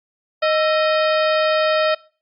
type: harmonic tone with a mistuned harmonic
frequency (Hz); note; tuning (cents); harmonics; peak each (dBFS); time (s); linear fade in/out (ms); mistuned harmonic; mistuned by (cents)
622.3; D#5; 0; 1 / 2 / 3 / 4 / 5 / 6 / 7 / 8; -16 / -22 / -26 / -28 / -30 / -32 / -33 / -34; 0.42-1.95; 10; 2; +120
effects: noise-tail reverb RT60 0.4 s tail -23 dB re dry + Opus 48 kbps